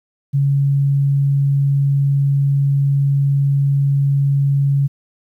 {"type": "tone", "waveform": "sine", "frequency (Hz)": 139.6, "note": "C#3", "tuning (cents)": 13, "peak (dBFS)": -12, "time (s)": [0.33, 4.88], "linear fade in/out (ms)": 20, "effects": ["9-bit"]}